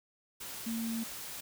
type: tone in noise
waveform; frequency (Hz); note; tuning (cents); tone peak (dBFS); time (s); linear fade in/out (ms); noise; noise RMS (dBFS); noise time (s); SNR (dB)
sine; 227.8; A#3; -40; -33; 0.66-1.04; 10; white; -43; 0.4-1.41; +7
effects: none